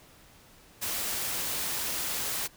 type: noise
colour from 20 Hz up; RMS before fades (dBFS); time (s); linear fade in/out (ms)
white; -32; 0.81-2.48; 20
effects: pink hiss -56 dBFS RMS until 2.56 s